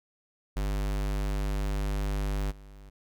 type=tone with level steps; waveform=square; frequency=49.85 Hz; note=G1; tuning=30 cents sharp; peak=-28 / -47 dBFS; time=0.56-2.9 s; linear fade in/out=10 ms; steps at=2.5 s; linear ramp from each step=20 ms; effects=none